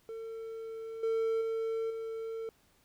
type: tone with level steps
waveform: triangle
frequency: 449.8 Hz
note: A4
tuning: 38 cents sharp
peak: -37 / -26 / -29 / -34 dBFS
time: 0.09-2.49 s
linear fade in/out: 0 ms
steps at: 1.03 / 1.41 / 1.9 s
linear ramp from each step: 5 ms
effects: pink hiss -68 dBFS RMS until 2.84 s